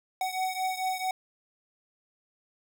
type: beating tone pair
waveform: square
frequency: 748 / 752.5 Hz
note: F#5 / F#5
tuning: +19 / +29 cents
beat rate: 4.5 Hz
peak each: -31 / -34 dBFS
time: 0.21-1.11 s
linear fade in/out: 2 ms
effects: none